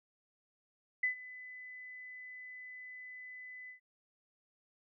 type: tone with ADSR envelope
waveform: sine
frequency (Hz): 2006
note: B6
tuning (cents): +26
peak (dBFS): -27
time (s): 1.03-3.8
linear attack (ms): 6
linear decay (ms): 110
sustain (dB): -19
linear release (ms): 110
effects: none